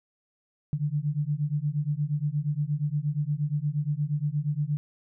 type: beating tone pair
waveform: sine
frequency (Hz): 143.6 / 152.1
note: D3 / D#3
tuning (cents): -39 / -39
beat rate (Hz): 8.5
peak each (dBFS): -28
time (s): 0.73-4.77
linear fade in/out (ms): 0
effects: none